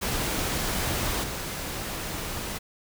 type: noise with level steps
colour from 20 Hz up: pink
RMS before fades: -28 / -33 dBFS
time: 0.01-2.59 s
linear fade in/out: 20 ms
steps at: 1.23 s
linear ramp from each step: 10 ms
effects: none